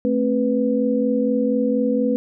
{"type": "tone cluster", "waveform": "sine", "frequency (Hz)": [221.4, 265.6, 494], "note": ["A3", "C4", "B4"], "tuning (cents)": [11, 26, 0], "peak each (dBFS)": -21, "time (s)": [0.05, 2.16], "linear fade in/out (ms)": 0, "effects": []}